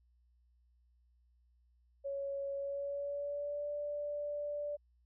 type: tone with pitch glide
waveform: sine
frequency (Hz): 556 to 585.3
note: C#5 to D5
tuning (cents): +5 to -6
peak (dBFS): -36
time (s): 2.04-4.77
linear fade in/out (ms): 20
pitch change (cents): +89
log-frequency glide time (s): 2.54-3.69
effects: added 60 Hz sine -67 dBFS peak until 5.05 s